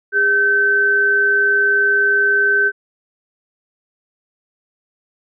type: tone pair together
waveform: sine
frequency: 407.5 / 1538.5 Hz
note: G#4 / G6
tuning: -33 / -33 cents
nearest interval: octave + major seventh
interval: 2300 cents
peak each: -21 / -12 dBFS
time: 0.12-2.72 s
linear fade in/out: 50 ms
effects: none